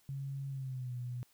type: tone with pitch glide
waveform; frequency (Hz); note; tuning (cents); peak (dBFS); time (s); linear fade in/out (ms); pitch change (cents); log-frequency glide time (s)
sine; 137.4 to 123.12; C#3 to B2; -15 to -5; -37; 0.09-1.23; 0; -190; 0.49-0.94
effects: white hiss -69 dBFS RMS until 1.33 s